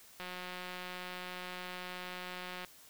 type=click train; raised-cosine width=0.3 ms; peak=-27 dBFS; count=444; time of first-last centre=0.2-2.648 s; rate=181 Hz; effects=white hiss -58 dBFS RMS until 2.89 s